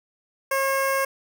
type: tone with notch filter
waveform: 15% pulse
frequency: 541 Hz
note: C#5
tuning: 42 cents flat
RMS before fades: -23 dBFS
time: 0.51-1.05 s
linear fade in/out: 5 ms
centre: 4100 Hz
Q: 1.2
effects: none

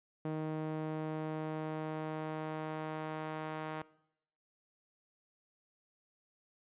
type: tone with band-pass filter sweep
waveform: sawtooth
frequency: 156.1 Hz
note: D#3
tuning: 6 cents sharp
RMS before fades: -39 dBFS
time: 0.25-3.82 s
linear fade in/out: 0 ms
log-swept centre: 390 to 980 Hz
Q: 0.76
effects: noise-tail reverb RT60 0.8 s tail -21 dB re dry + resampled to 8000 Hz

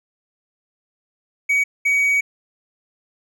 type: tone bursts at uneven times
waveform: triangle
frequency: 2259 Hz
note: C#7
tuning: 32 cents sharp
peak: -13 dBFS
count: 2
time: 1.49-1.64 / 1.85-2.21 s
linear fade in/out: 10 ms
effects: none

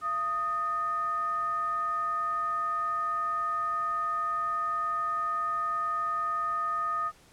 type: tone with frequency modulation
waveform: sine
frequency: 1244.5 Hz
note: D#6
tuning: in tune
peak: -27 dBFS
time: 0.01-7.12 s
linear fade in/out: 50 ms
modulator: 561 Hz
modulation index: 0.32
effects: pink hiss -58 dBFS RMS until 7.32 s + low-pass 11000 Hz 12 dB/octave

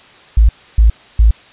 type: tone bursts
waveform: sine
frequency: 54.9 Hz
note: A1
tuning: 3 cents flat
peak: -4 dBFS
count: 3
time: 0.37-1.31 s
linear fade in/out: 5 ms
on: 120 ms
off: 290 ms
effects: white hiss -42 dBFS RMS until 1.52 s + resampled to 8000 Hz

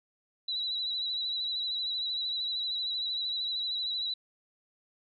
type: tone with vibrato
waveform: sine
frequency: 3931 Hz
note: B7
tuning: 9 cents flat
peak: -30 dBFS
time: 0.48-4.14 s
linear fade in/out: 5 ms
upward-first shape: sine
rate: 13 Hz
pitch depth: 42 cents each way
effects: none

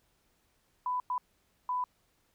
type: tone bursts at uneven times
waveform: sine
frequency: 997 Hz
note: B5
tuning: 16 cents sharp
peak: -29 dBFS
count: 3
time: 0.86-1 / 1.1-1.18 / 1.69-1.84 s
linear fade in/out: 2 ms
effects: pink hiss -72 dBFS RMS until 2.34 s

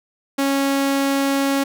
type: tone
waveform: sawtooth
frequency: 275.6 Hz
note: C#4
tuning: 10 cents flat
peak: -13 dBFS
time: 0.38-1.64 s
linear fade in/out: 10 ms
effects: none

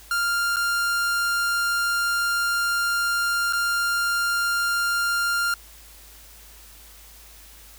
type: tone with dropouts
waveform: 45% pulse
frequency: 1396.9 Hz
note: F6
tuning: in tune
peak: -21 dBFS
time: 0.11-5.54 s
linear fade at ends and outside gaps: 2 ms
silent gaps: 0.561-0.567 / 3.526-3.532 s
effects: added 53 Hz sine -49 dBFS peak until 7.78 s + white hiss -48 dBFS RMS until 7.78 s

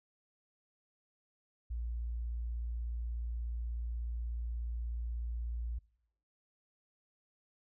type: tone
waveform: sine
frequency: 58.27 Hz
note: A#1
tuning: in tune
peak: -35 dBFS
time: 1.7-5.79 s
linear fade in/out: 10 ms
effects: noise-tail reverb RT60 0.8 s tail -24 dB re dry

